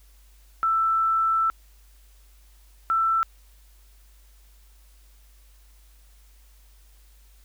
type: tone pair in turn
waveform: sine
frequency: 1327 / 1332.5 Hz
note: E6 / E6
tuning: +11 / +18 cents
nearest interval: unison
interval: 7 cents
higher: second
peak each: -19 dBFS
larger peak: neither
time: 0.63-1.5 / 2.9-3.23 s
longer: first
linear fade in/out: 0 ms
effects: added 50 Hz sine -51 dBFS peak until 7.44 s + white hiss -61 dBFS RMS until 7.44 s